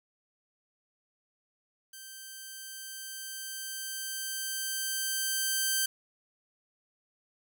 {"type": "tone with level ramp", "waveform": "5% pulse", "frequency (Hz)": 1560, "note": "G6", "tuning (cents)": -9, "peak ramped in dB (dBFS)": [-34, -15], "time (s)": [1.93, 5.86], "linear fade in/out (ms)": 5, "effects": []}